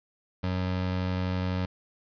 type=tone; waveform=25% pulse; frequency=92 Hz; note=F#2; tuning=9 cents flat; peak=-23 dBFS; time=0.43-1.66 s; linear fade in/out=10 ms; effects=resampled to 11025 Hz + 9-bit